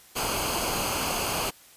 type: noise with comb filter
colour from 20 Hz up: pink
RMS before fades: -28 dBFS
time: 0.15-1.51 s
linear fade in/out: 20 ms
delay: 0.54 ms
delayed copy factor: -0.65
effects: white hiss -53 dBFS RMS until 1.76 s + resampled to 32000 Hz